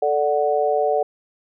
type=chord; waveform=sine; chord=D major; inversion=second; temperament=equal; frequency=440 / 587.3 / 740 Hz; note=A4 / D5 / F#5; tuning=0 / 0 / 0 cents; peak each=-21 dBFS; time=0.02-1.03 s; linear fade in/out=5 ms; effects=none